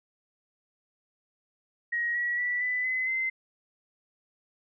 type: tone with pitch steps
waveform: sine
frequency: 1890 / 1924.1 / 1958.9 / 1994.3 / 2030 / 2067 Hz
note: A#6 / B6 / B6 / B6 / B6 / C7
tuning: +23 / -46 / -15 / +16 / +47 / -22 cents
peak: -26 dBFS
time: 1.92-3.3 s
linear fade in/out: 10 ms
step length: 230 ms
effects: none